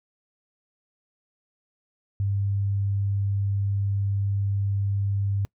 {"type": "tone", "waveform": "sine", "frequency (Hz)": 99.6, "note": "G2", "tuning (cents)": 28, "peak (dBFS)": -22, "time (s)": [2.2, 5.45], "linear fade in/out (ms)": 0, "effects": ["noise-tail reverb RT60 0.1 s tail -25 dB re dry"]}